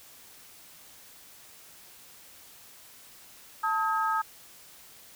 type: tone cluster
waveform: sine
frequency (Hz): 886 / 1272 / 1616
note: A5 / D#6 / G#6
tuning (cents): +12 / +38 / -48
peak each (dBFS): -29 / -27 / -34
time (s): 3.63-4.22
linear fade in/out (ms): 10
effects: white hiss -52 dBFS RMS until 5.15 s